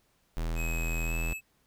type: tone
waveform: square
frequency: 40.94 Hz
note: E1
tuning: 11 cents flat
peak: -30 dBFS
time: 0.37-1.33 s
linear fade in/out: 0 ms
type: tone with pitch glide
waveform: square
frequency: 2545 to 2601 Hz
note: D#7 to E7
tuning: +39 to -24 cents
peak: -36 dBFS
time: 0.55-1.41 s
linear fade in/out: 50 ms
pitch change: +37 cents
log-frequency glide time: 1.06-1.14 s
effects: pink hiss -70 dBFS RMS until 1.66 s

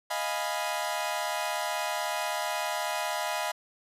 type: chord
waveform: sawtooth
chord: F half-diminished seventh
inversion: third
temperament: equal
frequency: 622.3 / 698.5 / 830.6 / 987.8 Hz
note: Eb5 / F5 / Ab5 / Cb6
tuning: 0 / 0 / 0 / 0 cents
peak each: -31 dBFS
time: 0.1-3.52 s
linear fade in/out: 10 ms
effects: resampled to 32000 Hz

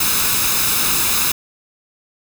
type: noise with comb filter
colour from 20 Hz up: white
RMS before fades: -17 dBFS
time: 0-1.32 s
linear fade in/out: 5 ms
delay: 0.78 ms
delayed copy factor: +0.55
effects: none

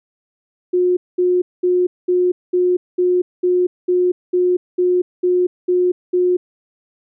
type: tone bursts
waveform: sine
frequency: 360 Hz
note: F#4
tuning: 47 cents flat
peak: -12 dBFS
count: 13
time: 0.73-6.37 s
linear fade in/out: 10 ms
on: 240 ms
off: 210 ms
effects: none

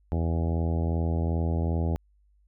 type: harmonic tone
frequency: 82.6 Hz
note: E2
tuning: 4 cents sharp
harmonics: 1 / 2 / 3 / 4 / 5 / 6 / 7 / 8 / 9 / 10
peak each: -25 / -31 / -35 / -37 / -39 / -41 / -42 / -43 / -44 / -45 dBFS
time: 0.12-1.96 s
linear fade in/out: 0 ms
effects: added 50 Hz sine -60 dBFS peak until 2.47 s

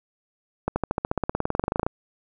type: accelerating click train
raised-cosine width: 1 ms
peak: -9 dBFS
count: 23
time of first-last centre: 0.68-1.865 s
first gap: 80 ms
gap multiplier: 0.96
effects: none

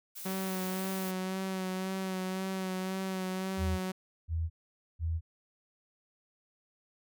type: noise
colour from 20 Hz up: blue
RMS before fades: -43 dBFS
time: 0.15-1.12 s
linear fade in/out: 20 ms
type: tone with vibrato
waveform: sawtooth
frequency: 188.3 Hz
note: F#3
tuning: 31 cents sharp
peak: -29 dBFS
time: 0.25-3.92 s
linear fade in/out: 10 ms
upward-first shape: sine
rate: 1.9 Hz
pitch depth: 23 cents each way
type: tone bursts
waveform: sine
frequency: 82 Hz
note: E2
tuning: 9 cents flat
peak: -29 dBFS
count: 3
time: 3.57-5.21 s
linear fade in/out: 50 ms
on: 220 ms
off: 490 ms
effects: none

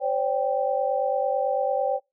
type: chord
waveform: sine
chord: C suspended second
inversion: none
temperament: equal with one note detuned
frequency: 523.3 / 572.3 / 784 Hz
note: C5 / D5 / G5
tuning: 0 / -45 / 0 cents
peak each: -26 / -26 / -26 dBFS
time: 0-2 s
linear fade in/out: 50 ms
effects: noise-tail reverb RT60 0.2 s tail -23 dB re dry

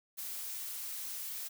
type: noise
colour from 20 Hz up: blue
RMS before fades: -41 dBFS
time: 0.17-1.49 s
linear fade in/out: 20 ms
effects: none

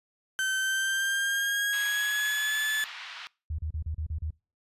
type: tone with pitch glide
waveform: 35% pulse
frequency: 1543 to 1732 Hz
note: G6 to A6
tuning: -28 to -28 cents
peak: -24 dBFS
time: 0.39-2.84 s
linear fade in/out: 0 ms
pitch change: +200 cents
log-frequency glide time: 0.59-2.62 s
type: band-pass noise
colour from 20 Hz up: white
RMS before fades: -42 dBFS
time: 1.73-3.27 s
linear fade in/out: 0 ms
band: 980 to 3700 Hz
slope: 24 dB/octave
type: tone bursts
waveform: sine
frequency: 77.9 Hz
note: D#2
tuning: 3 cents sharp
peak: -29 dBFS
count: 7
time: 3.5-4.306 s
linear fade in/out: 5 ms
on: 86 ms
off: 34 ms
effects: noise-tail reverb RT60 0.3 s tail -23 dB re dry + resampled to 32000 Hz

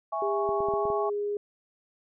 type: chord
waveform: sine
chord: C# minor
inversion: first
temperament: equal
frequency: 659.3 / 830.6 / 1108.7 Hz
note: E5 / G#5 / C#6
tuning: 0 / 0 / 0 cents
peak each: -32 dBFS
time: 0.12-1.1 s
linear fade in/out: 10 ms
type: tone with pitch glide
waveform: sine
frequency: 403.8 to 411.3 Hz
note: G#4 to G#4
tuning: -49 to -17 cents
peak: -27 dBFS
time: 0.22-1.37 s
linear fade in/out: 2 ms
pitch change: +32 cents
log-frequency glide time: 0.7-0.87 s
type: clicks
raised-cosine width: 2 ms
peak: -26 dBFS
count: 6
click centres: 0.491 / 0.605 / 0.686 / 0.738 / 0.854 / 0.902 s
effects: none

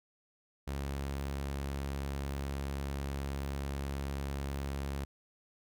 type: tone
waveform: sawtooth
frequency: 69.3 Hz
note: C#2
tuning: in tune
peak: -31 dBFS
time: 0.67-5.05 s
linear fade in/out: 10 ms
effects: none

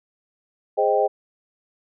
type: chord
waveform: sine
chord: Ab major seventh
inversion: none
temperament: equal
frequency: 415.3 / 523.3 / 622.3 / 784 Hz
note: Ab4 / C5 / Eb5 / G5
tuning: 0 / 0 / 0 / 0 cents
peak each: -22 dBFS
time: 0.77-1.08 s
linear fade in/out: 20 ms
effects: none

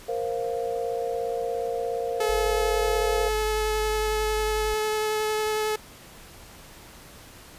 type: chord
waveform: sine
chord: Bb suspended second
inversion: none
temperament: equal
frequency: 466.2 / 523.3 / 698.5 Hz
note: Bb4 / C5 / F5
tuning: 0 / 0 / 0 cents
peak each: -28 / -31 / -32 dBFS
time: 0.08-3.29 s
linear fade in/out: 10 ms
type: tone with vibrato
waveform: sawtooth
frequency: 430 Hz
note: A4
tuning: 40 cents flat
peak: -20 dBFS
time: 2.2-5.76 s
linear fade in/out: 5 ms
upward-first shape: triangle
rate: 11 Hz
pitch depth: 11 cents each way
type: tone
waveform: sine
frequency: 49 Hz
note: G1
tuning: in tune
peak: -30 dBFS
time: 2.29-4.74 s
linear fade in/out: 0 ms
effects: pink hiss -47 dBFS RMS until 7.58 s + resampled to 32000 Hz

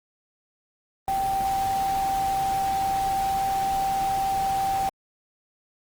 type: tone in noise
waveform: sine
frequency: 779 Hz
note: G5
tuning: 11 cents flat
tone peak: -22 dBFS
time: 1.08-4.89 s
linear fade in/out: 0 ms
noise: pink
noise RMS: -36 dBFS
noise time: 1.08-4.89 s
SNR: +11 dB
effects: Opus 24 kbps

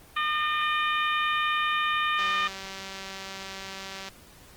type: harmonic tone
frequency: 607 Hz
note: D#5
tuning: 43 cents flat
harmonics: 2 / 3 / 4 / 5 / 6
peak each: -26 / -30 / -32 / -34 / -36 dBFS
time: 0.16-2.48 s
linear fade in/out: 10 ms
type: click train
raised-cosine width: 0.2 ms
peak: -21 dBFS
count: 367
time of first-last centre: 2.19-4.086 s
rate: 193 Hz
effects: pink hiss -52 dBFS RMS until 4.56 s + Opus 24 kbps

